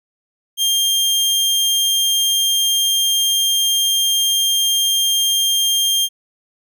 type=tone; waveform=sawtooth; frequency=3199 Hz; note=G7; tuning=34 cents sharp; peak=-11 dBFS; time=0.57-6.09 s; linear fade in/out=50 ms; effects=none